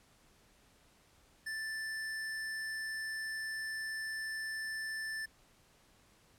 square tone, 1763 Hz, A6, 3 cents sharp, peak -38 dBFS, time 1.46-5.26 s, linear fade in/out 10 ms, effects pink hiss -66 dBFS RMS until 6.38 s + low-pass 12000 Hz 12 dB/octave

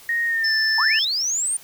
sine tone with pitch glide, 1864.7 to 1765.1 Hz, A#6 to A6, 0 to +5 cents, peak -19 dBFS, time 0.09-0.99 s, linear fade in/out 2 ms, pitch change -95 cents, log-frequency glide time 0.26-0.54 s
sine tone, 5274 Hz, E8, in tune, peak -21 dBFS, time 0.44-1.05 s, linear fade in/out 5 ms
sine linear sweep, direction up, 830.6 to 9130 Hz, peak -20 dBFS, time 0.78-1.57 s, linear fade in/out 5 ms
effects white hiss -46 dBFS RMS until 1.63 s

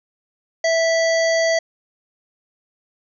harmonic tone, 657 Hz, E5, 6 cents flat, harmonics 1 / 3 / 5 / 7 / 9 / 10, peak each -16 / -22 / -35 / -28 / -32 / -33 dBFS, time 0.64-1.59 s, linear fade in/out 5 ms, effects none

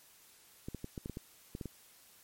clicks, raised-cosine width 3 ms, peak -27 dBFS, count 10, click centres 0.685 / 0.747 / 0.844 / 0.978 / 1.059 / 1.097 / 1.171 / 1.551 / 1.612 / 1.657 s, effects white hiss -61 dBFS RMS until 2.23 s + MP3 64 kbps

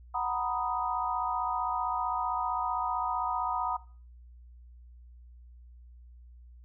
sine chord, B major seventh, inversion second, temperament equal, 740 / 932.3 / 987.8 / 1244.5 Hz, F#5 / A#5 / B5 / D#6, 0 / 0 / 0 / 0 cents, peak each -34 dBFS, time 0.14-3.77 s, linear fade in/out 10 ms, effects noise-tail reverb RT60 0.4 s tail -19 dB re dry + added 60 Hz sine -49 dBFS peak until 6.64 s

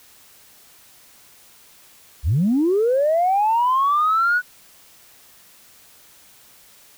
sine linear sweep, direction up, 55 to 1488 Hz, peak -14 dBFS, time 2.23-4.42 s, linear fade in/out 50 ms, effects tanh soft clip ceiling -11 dBFS + white hiss -50 dBFS RMS until 6.97 s

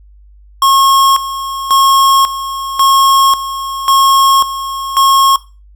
square tone with tremolo, 1086 Hz, C#6, 36 cents flat, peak -7 dBFS, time 0.62-5.36 s, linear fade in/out 2 ms, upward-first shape square, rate 0.92 Hz, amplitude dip 75%, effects noise-tail reverb RT60 0.3 s tail -18 dB re dry + added 50 Hz sine -38 dBFS peak until 5.75 s

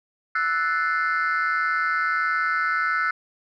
sine chord, F# half-diminished seventh, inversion third, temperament equal, 1318.5 / 1480 / 1760 / 2093 Hz, E6 / F#6 / A6 / C7, 0 / 0 / 0 / 0 cents, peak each -23 / -23 / -29 / -29 dBFS, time 0.35-3.11 s, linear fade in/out 5 ms, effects tanh soft clip ceiling -15 dBFS

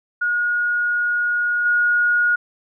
sine tone with level steps, 1442 Hz, F#6, 45 cents flat, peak -17 / -14 dBFS, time 0.21-2.36 s, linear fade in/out 10 ms, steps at 1.65 s, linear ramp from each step 10 ms, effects none

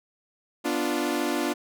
sawtooth chord, B diminished, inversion none, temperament equal, 246.9 / 293.7 / 349.2 Hz, B3 / D4 / F4, 0 / 0 / 0 cents, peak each -27 / -24 / -25 dBFS, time 0.64-1.54 s, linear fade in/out 20 ms, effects none

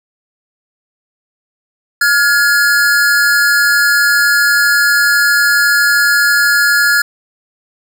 square tone pair together, 1415.2 / 1683 Hz, F6 / G#6, +23 / +23 cents, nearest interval minor third, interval 300 cents, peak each -12 dBFS, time 2.01-7.02 s, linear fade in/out 5 ms, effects none

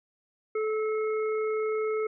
harmonic tone, 433.8 Hz, A4, 25 cents flat, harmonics 1 / 3 / 5, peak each -26 / -37 / -41 dBFS, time 0.55-2.07 s, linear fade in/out 5 ms, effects none

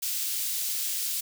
white high-pass noise, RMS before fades -30 dBFS, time 0.02-1.21 s, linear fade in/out 10 ms, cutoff 3500 Hz, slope 12 dB/octave, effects none

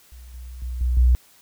sine tone with level steps, 61.6 Hz, B1, 4 cents flat, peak -39 / -34 / -26 / -18 / -12 dBFS, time 0.12-1.15 s, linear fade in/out 0 ms, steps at 0.34 / 0.62 / 0.81 / 0.97 s, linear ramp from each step 2 ms, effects white hiss -54 dBFS RMS until 1.41 s

